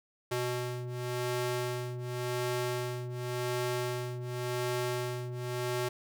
sawtooth ring-modulated tone, 246.9 Hz, B3, in tune, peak -25 dBFS, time 0.31-5.89 s, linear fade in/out 10 ms, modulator 123 Hz, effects none

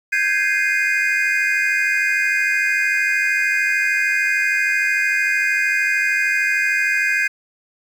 triangle chord, Ab major seventh, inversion third, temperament equal with one note detuned, 1568 / 1661.2 / 2093 / 2475 Hz, G6 / Ab6 / C7 / Eb7, 0 / 0 / 0 / -10 cents, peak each -20 dBFS, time 0.12-7.28 s, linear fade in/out 10 ms, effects 8-bit

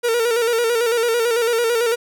45% pulse tone with vibrato, 466.2 Hz, A#4, in tune, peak -16 dBFS, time 0.03-1.96 s, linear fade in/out 20 ms, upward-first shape square, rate 9 Hz, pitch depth 52 cents each way, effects none

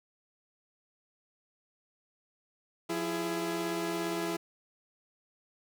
sawtooth tone cluster, 176.1 / 334.8 / 417.1 Hz, F3 / E4 / G#4, +15 / +27 / +7 cents, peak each -36 / -29 / -34 dBFS, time 2.89-4.37 s, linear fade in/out 10 ms, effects none

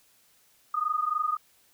sine tone pair together, 1221 / 1244.5 Hz, D#6 / D#6, -33 / 0 cents, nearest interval unison, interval 33 cents, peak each -28 dBFS, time 0.74-1.37 s, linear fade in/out 5 ms, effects white hiss -63 dBFS RMS until 1.73 s

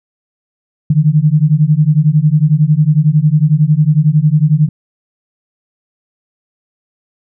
sine beating tone pair, 146.83 / 157.83 Hz, D3 / D#3, 0 / +25 cents, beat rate 11 Hz, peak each -10 dBFS, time 0.9-4.69 s, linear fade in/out 5 ms, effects none

